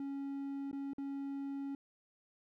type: tone with dropouts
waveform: triangle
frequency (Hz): 277.2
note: C#4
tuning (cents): 0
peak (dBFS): -36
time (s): 0-1.75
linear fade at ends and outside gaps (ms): 2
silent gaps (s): 0.714-0.729 / 0.934-0.982
effects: none